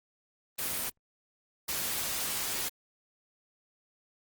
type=noise bursts at uneven times; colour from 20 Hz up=white; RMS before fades=-33 dBFS; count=2; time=0.58-0.9 / 1.68-2.69 s; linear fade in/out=10 ms; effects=Opus 24 kbps